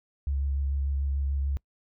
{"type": "tone with vibrato", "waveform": "sine", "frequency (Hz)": 69.3, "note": "C#2", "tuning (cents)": 0, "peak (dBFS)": -25, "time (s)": [0.27, 1.57], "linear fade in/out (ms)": 0, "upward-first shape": "triangle", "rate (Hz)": 6.8, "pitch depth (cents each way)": 25, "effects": ["noise-tail reverb RT60 0.1 s tail -25 dB re dry"]}